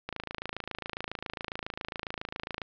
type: click train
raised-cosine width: 0.3 ms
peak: -18 dBFS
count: 70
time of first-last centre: 0.09-2.617 s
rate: 27.3 Hz
effects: low-pass 5000 Hz 12 dB/octave